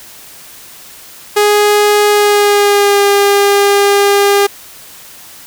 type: tone with pitch glide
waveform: sawtooth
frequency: 415.3 to 403 Hz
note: G#4 to G4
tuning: 0 to +48 cents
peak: -3 dBFS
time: 1.36-4.47 s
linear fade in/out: 10 ms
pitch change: -52 cents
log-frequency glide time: 2.1-3.02 s
effects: white hiss -35 dBFS RMS until 5.46 s